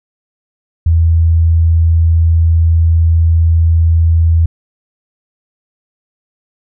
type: tone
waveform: sine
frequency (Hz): 82.41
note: E2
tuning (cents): 0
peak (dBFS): -6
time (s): 0.86-4.46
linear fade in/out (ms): 5
effects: none